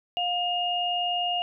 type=tone pair together; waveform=sine; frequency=710 / 2840 Hz; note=F5 / F7; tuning=+28 / +28 cents; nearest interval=2 octaves; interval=2400 cents; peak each=-27 dBFS; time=0.17-1.42 s; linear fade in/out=0 ms; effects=none